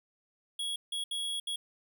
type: tone bursts at uneven times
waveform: square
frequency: 3330 Hz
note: G#7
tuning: 4 cents sharp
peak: -33 dBFS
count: 4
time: 0.59-0.76 / 0.92-1.04 / 1.11-1.4 / 1.47-1.56 s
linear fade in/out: 5 ms
effects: none